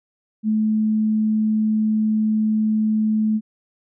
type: tone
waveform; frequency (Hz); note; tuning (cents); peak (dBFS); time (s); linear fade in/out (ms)
sine; 216.4; A3; -29; -16; 0.43-3.41; 50
effects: none